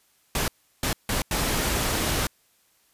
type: noise bursts at uneven times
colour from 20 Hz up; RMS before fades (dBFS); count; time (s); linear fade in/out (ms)
pink; -25; 4; 0.35-0.48 / 0.83-0.93 / 1.09-1.22 / 1.31-2.27; 2
effects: white hiss -64 dBFS RMS until 2.93 s + resampled to 32000 Hz